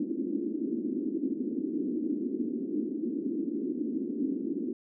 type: band-pass noise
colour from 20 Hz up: white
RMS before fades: -32 dBFS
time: 0-4.73 s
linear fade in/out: 5 ms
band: 230 to 340 Hz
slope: 48 dB/octave
effects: none